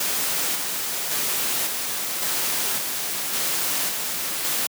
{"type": "noise with tremolo", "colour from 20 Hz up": "white", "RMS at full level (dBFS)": -24, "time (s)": [0, 4.67], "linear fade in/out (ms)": 5, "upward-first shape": "square", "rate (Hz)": 0.9, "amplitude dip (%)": 30, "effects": ["high-pass 150 Hz 12 dB/octave"]}